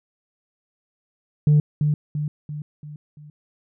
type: tone with echo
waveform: sine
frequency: 149.2 Hz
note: D3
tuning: 28 cents sharp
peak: -10 dBFS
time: 1.47-1.6 s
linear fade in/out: 2 ms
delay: 340 ms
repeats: 5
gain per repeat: -6 dB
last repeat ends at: 3.3 s
effects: tanh soft clip ceiling -10 dBFS